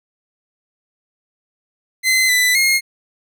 sawtooth tone with pitch steps, 2052 / 1995 / 2143 Hz, C7 / B6 / C7, -34 / +17 / +41 cents, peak -9 dBFS, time 2.03-2.81 s, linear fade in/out 50 ms, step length 260 ms, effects none

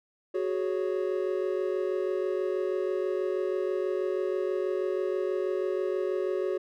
triangle chord, F# suspended second, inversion none, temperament just, 370 / 416.2 / 555 Hz, F#4 / G#4 / C#5, 0 / +4 / +2 cents, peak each -27 / -30 / -32 dBFS, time 0.34-6.58 s, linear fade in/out 10 ms, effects none

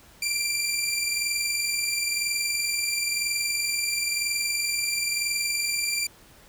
15% pulse tone pair together, 2362 / 2383 Hz, D7 / D7, +9 / +25 cents, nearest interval unison, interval 16 cents, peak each -19 / -24 dBFS, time 0.22-6.07 s, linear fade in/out 5 ms, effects pink hiss -53 dBFS RMS until 6.48 s

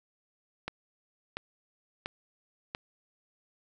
click train, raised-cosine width 0.3 ms, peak -18 dBFS, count 4, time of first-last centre 0.68-2.749 s, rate 1.45 Hz, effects none

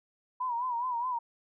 sine tone with vibrato, 976 Hz, B5, 21 cents flat, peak -29 dBFS, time 0.4-1.19 s, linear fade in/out 10 ms, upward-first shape sine, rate 4.8 Hz, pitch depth 89 cents each way, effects none

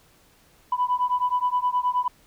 sine beating tone pair, 987.8 / 997.3 Hz, B5 / B5, 0 / +17 cents, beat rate 9.5 Hz, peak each -23 dBFS, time 0.72-2.08 s, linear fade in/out 5 ms, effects tanh soft clip ceiling -14 dBFS + pink hiss -58 dBFS RMS until 2.26 s

